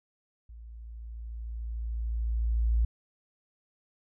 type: tone with level ramp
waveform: sine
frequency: 56.8 Hz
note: A#1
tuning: 44 cents flat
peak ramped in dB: -44 to -21 dBFS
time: 0.49-2.85 s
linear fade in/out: 5 ms
effects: none